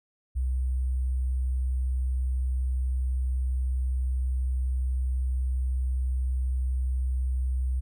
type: tone with sample-and-hold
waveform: sine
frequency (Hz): 63.9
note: C2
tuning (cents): -40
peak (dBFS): -24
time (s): 0.35-7.81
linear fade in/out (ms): 20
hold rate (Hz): 8820
effects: none